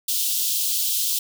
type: high-pass noise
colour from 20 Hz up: white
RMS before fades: -23 dBFS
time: 0.08-1.19 s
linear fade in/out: 5 ms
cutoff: 3000 Hz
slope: 48 dB/octave
effects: none